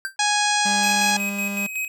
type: tone with exponential decay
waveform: square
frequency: 1568 Hz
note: G6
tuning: in tune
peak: -22 dBFS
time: 0.05-0.16 s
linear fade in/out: 0 ms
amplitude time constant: 23 ms
type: harmonic tone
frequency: 830.6 Hz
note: G#5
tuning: in tune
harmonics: 1 / 2 / 3 / 4 / 5 / 6 / 7 / 8 / 9 / 10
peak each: -22 / -25 / -27 / -28 / -29 / -30 / -30 / -31 / -32 / -32 dBFS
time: 0.19-1.17 s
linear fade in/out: 5 ms
type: tone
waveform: 45% pulse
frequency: 201 Hz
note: G3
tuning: 44 cents sharp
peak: -27 dBFS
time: 0.65-1.67 s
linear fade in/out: 10 ms
type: tone with tremolo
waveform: square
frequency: 2533 Hz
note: D#7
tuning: 30 cents sharp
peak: -24 dBFS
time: 0.83-1.88 s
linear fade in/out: 2 ms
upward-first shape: square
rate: 5.4 Hz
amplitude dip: 55%
effects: none